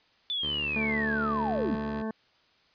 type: linear sweep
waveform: sine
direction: down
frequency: 3520 to 172.9 Hz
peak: -28 dBFS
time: 0.3-1.75 s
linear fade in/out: 0 ms
type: tone with vibrato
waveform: 10% pulse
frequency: 73.42 Hz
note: D2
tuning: in tune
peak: -29 dBFS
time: 0.42-2.03 s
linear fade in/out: 20 ms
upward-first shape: triangle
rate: 11 Hz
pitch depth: 27 cents each way
type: harmonic tone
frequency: 220 Hz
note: A3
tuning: in tune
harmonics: 1 / 2 / 3 / 4 / 5 / 7 / 8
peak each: -31 / -37 / -41 / -43 / -45 / -48 / -49 dBFS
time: 0.76-2.11 s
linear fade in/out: 2 ms
effects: white hiss -64 dBFS RMS until 2.74 s + resampled to 11025 Hz